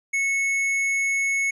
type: tone with hard clipping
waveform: triangle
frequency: 2200 Hz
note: C#7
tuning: 14 cents flat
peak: -22 dBFS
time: 0.13-1.51 s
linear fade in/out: 10 ms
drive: 11 dB
effects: none